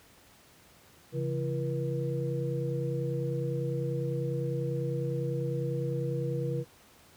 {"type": "tone cluster", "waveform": "sine", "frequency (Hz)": [136.9, 166.9, 336.8, 480.6], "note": ["C#3", "E3", "E4", "B4"], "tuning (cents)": [-21, 22, 37, -47], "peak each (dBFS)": [-31, -38, -39, -34], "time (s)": [1.12, 6.65], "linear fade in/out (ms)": 50, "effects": ["pink hiss -58 dBFS RMS until 7.16 s", "high-pass 60 Hz 12 dB/octave"]}